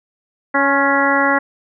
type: harmonic tone with a mistuned harmonic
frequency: 278.7 Hz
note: C#4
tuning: 9 cents sharp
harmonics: 1 / 2 / 3 / 4 / 5 / 6 / 7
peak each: -20 / -20 / -20 / -20 / -20 / -20 / -20 dBFS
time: 0.54-1.39 s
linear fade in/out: 10 ms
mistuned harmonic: 4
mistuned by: -32 cents
effects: none